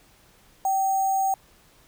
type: tone with sample-and-hold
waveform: sine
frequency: 772 Hz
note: G5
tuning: 27 cents flat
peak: -20 dBFS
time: 0.65-1.34 s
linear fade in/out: 2 ms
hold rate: 7350 Hz
effects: pink hiss -57 dBFS RMS until 1.87 s

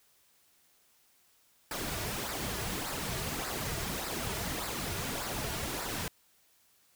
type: noise with flanger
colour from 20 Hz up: pink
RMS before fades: -36 dBFS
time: 1.71-6.08 s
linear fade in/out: 2 ms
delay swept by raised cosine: 0.31 to 3.91 ms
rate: 1.7 Hz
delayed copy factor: -0.6
effects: white hiss -67 dBFS RMS until 6.95 s

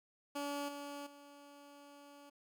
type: tone with level steps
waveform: 15% pulse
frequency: 286 Hz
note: D4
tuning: 46 cents flat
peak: -32 / -38 / -49 dBFS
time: 0.35-2.3 s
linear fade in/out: 10 ms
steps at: 0.68 / 1.06 s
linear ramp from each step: 10 ms
effects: none

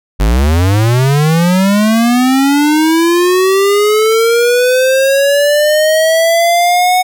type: linear sweep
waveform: square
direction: up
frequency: 46.25 to 740 Hz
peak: -8 dBFS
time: 0.19-7.03 s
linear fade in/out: 20 ms
effects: none

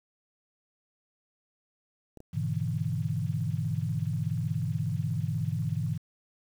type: clicks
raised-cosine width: 2 ms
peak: -33 dBFS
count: 2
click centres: 2.173 / 2.204 s
type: chord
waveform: sine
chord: E dominant seventh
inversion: first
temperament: just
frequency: 103.01 / 123.61 / 148.33 / 164.81 Hz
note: G#2 / B2 / D3 / E3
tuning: -14 / +2 / +18 / 0 cents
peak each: -33 dBFS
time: 2.33-5.98 s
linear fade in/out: 20 ms
effects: 9-bit

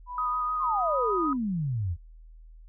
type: tone with tremolo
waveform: sine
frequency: 987.8 Hz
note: B5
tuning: in tune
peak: -31 dBFS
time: 0.06-1.38 s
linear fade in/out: 50 ms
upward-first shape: triangle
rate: 1.3 Hz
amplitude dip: 90%
type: tone with vibrato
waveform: sine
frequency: 1244.5 Hz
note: D#6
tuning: in tune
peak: -26 dBFS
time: 0.18-1.33 s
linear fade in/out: 2 ms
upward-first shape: square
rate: 6.5 Hz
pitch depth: 14 cents each way
type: exponential sweep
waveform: sine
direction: down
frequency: 1135 to 77.78 Hz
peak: -26 dBFS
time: 0.59-1.97 s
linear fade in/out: 50 ms
effects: added 40 Hz sine -46 dBFS peak until 2.68 s

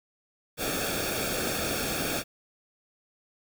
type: noise with comb filter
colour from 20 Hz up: pink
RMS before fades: -30 dBFS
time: 0.57-2.24 s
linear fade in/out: 50 ms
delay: 1 ms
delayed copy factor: -0.75
effects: none

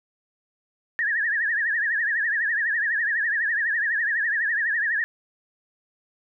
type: tone with vibrato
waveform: sine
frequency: 1761 Hz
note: A6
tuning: 1 cent sharp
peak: -21 dBFS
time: 0.99-5.04 s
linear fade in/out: 0 ms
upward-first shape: triangle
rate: 12 Hz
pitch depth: 160 cents each way
effects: none

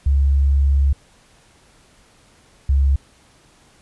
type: tone pair in turn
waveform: sine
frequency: 69.3 / 68.62 Hz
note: C#2 / C#2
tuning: 0 / -17 cents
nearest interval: unison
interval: 17 cents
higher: first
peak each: -12 dBFS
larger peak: neither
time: 0.06-0.93 / 2.69-2.96 s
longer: first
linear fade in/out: 5 ms
effects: pink hiss -53 dBFS RMS until 3.81 s + resampled to 24000 Hz

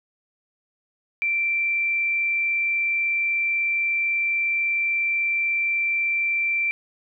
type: tone with frequency modulation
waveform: sine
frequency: 2349 Hz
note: D7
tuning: in tune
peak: -20 dBFS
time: 1.22-6.71 s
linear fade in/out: 0 ms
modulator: 43.7 Hz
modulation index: 0.33
effects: none

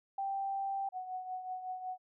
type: tone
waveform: sine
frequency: 784 Hz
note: G5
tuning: in tune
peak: -33 dBFS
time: 0.18-0.89 s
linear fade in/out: 5 ms
type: tone with tremolo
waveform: sine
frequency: 741 Hz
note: F#5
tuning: 2 cents sharp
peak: -35 dBFS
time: 0.92-1.98 s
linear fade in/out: 50 ms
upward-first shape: triangle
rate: 5.4 Hz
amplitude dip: 65%
effects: none

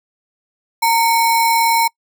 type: tone with sample-and-hold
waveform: sine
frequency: 919 Hz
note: A#5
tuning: 25 cents flat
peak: -11 dBFS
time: 0.82-1.88 s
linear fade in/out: 10 ms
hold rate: 3150 Hz
effects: noise-tail reverb RT60 0.1 s tail -26 dB re dry

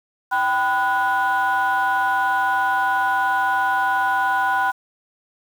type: tone cluster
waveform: sine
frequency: 778 / 1001 / 1464 Hz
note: G5 / B5 / F#6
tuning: -13 / +23 / -19 cents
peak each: -20 dBFS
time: 0.31-4.72 s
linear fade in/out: 20 ms
effects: tanh soft clip ceiling -12 dBFS + 7-bit

